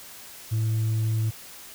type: tone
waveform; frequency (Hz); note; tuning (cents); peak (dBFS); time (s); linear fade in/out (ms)
sine; 110.5; A2; +8; -19; 0.51-1.31; 20
effects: tanh soft clip ceiling -21 dBFS + white hiss -44 dBFS RMS until 1.74 s